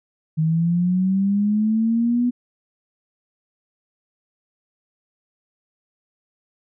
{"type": "linear sweep", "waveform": "sine", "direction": "up", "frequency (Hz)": [155.56, 246.9], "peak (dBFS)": -16, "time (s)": [0.37, 2.31], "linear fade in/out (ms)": 20, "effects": []}